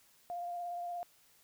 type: tone with vibrato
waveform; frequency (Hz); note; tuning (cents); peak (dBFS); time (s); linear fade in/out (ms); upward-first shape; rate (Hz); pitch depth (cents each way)
sine; 700; F5; +4; -37; 0.3-1.03; 0; sine; 17; 18
effects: white hiss -66 dBFS RMS until 1.43 s